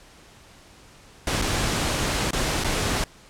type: noise with dropouts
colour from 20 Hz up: pink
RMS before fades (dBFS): -24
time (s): 1.27-3.04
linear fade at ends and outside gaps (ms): 2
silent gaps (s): 1.416-1.421 / 2.308-2.331 / 2.638-2.644
effects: pink hiss -50 dBFS RMS until 3.29 s + low-pass 9000 Hz 12 dB/octave